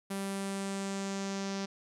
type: tone with low-pass filter sweep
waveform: sawtooth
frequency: 196 Hz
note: G3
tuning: in tune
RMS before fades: -36 dBFS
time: 0.1-1.66 s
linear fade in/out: 10 ms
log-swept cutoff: 11000 to 5600 Hz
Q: 2.6
effects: none